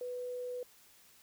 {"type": "tone", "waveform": "sine", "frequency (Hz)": 495.1, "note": "B4", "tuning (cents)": 4, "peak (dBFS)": -37, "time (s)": [0.01, 0.63], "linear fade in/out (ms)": 2, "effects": ["white hiss -62 dBFS RMS until 1.22 s"]}